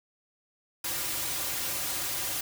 white noise with comb filter, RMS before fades -32 dBFS, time 0.84-2.41 s, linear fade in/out 5 ms, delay 4.6 ms, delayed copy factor -0.85, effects none

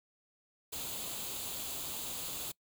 white noise with comb filter, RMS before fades -40 dBFS, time 0.72-2.52 s, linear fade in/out 10 ms, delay 0.27 ms, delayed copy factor +0.6, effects noise-tail reverb RT60 0.1 s tail -23 dB re dry

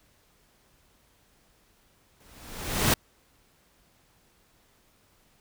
pink noise with exponential growth, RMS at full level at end -19 dBFS, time 2.2-2.94 s, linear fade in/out 5 ms, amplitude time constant 160 ms, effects pink hiss -64 dBFS RMS until 5.4 s

